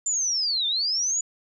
sine linear two-way sweep, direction down then up, 7240 to 3520 to 6980 Hz, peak -22 dBFS, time 0.06-1.21 s, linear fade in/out 5 ms, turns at 0.67 s, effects none

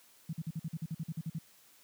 sine tone bursts, 161 Hz, E3, 41 cents flat, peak -33 dBFS, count 13, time 0.29-1.386 s, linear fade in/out 5 ms, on 40 ms, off 48 ms, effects white hiss -62 dBFS RMS until 1.83 s + high-pass 100 Hz 12 dB/octave

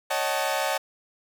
sawtooth chord, D# half-diminished seventh, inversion third, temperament equal with one note detuned, 554.4 / 622.3 / 755.5 / 880 Hz, C#5 / D#5 / F#5 / A5, 0 / 0 / +36 / 0 cents, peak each -26 dBFS, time 0.1-0.78 s, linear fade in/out 10 ms, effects none

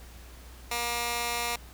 15% pulse tone with high-pass filter, 237.6 Hz, A#3, 33 cents sharp, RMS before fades -31 dBFS, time 0.71-1.56 s, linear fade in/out 5 ms, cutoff 1000 Hz, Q 0.5, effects added 60 Hz sine -46 dBFS peak until 1.73 s + pink hiss -52 dBFS RMS until 1.73 s

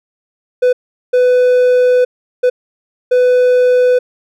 triangle tone bursts at uneven times, 499 Hz, B4, 18 cents sharp, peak -5 dBFS, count 4, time 0.62-0.73 / 1.13-2.05 / 2.43-2.5 / 3.11-3.99 s, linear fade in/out 10 ms, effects none

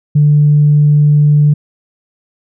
sine tone, 147.9 Hz, D3, 13 cents sharp, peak -4 dBFS, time 0.15-1.54 s, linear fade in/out 10 ms, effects tanh soft clip ceiling 0 dBFS

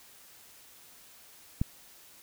click, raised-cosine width 5 ms, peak -14 dBFS, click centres 1.615 s, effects white hiss -55 dBFS RMS until 2.22 s

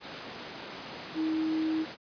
sine tone in noise, 317 Hz, D#4, 32 cents sharp, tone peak -26 dBFS, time 1.14-1.86 s, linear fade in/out 50 ms, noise pink, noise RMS -40 dBFS, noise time 0-1.97 s, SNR +11 dB, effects high-pass 200 Hz 12 dB/octave + resampled to 11025 Hz

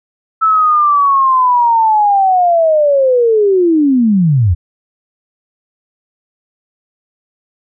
sine linear sweep, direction down, 1318.5 to 78 Hz, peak -7 dBFS, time 0.41-4.55 s, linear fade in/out 20 ms, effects none

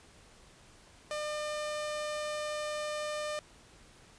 sawtooth tone, 602 Hz, D5, 43 cents sharp, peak -30 dBFS, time 1.11-3.39 s, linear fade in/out 0 ms, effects pink hiss -58 dBFS RMS until 4.18 s + resampled to 22050 Hz

